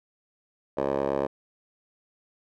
10% pulse tone with band-pass filter, 69 Hz, C#2, 7 cents flat, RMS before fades -27 dBFS, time 0.77-1.27 s, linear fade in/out 10 ms, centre 610 Hz, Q 4.7, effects none

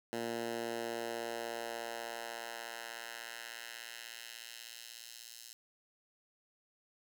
10% pulse tone with high-pass filter sweep, 116.54 Hz, A#2, in tune, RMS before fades -43 dBFS, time 0.13-5.53 s, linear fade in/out 0 ms, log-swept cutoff 240 to 5000 Hz, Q 0.97, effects none

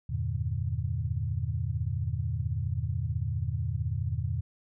sine chord, E half-diminished seventh, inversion none, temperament equal, 82.41 / 98 / 116.54 / 146.83 Hz, E2 / G2 / Bb2 / D3, 0 / 0 / 0 / 0 cents, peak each -33 / -34 / -32 / -36 dBFS, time 0.09-4.41 s, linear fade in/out 10 ms, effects none

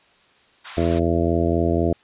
pink high-pass noise, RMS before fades -36 dBFS, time 0.64-1 s, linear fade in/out 20 ms, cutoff 940 Hz, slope 24 dB/octave
harmonic tone, 84 Hz, E2, 33 cents sharp, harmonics 1 / 2 / 3 / 4 / 5 / 6 / 7 / 8, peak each -23 / -26 / -25 / -23 / -26 / -30 / -29 / -26 dBFS, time 0.77-1.93 s, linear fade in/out 5 ms
effects white hiss -56 dBFS RMS until 2.03 s + resampled to 8000 Hz

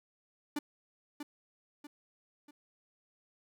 45% pulse tone with echo, 293.7 Hz, D4, in tune, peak -32 dBFS, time 0.56-0.59 s, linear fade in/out 5 ms, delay 640 ms, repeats 3, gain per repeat -7 dB, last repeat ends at 2.51 s, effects none

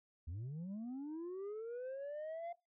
sine linear sweep, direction up, 75.2 to 698.5 Hz, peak -39 dBFS, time 0.27-2.53 s, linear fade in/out 10 ms, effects noise-tail reverb RT60 0.2 s tail -17 dB re dry + tanh soft clip ceiling -41 dBFS

